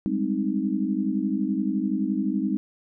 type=chord; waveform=sine; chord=Ab major seventh; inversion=third; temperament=equal; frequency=196 / 207.7 / 261.6 / 311.1 Hz; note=G3 / Ab3 / C4 / Eb4; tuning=0 / 0 / 0 / 0 cents; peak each=-28 dBFS; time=0.06-2.57 s; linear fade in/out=0 ms; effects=none